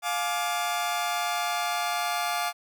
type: chord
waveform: sawtooth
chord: D diminished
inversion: first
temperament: just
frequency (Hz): 704.8 / 845.8 / 1174.7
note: F5 / Ab5 / D6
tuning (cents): +16 / +31 / 0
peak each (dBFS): -25 / -29 / -28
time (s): 0.02-2.53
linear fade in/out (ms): 50
effects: none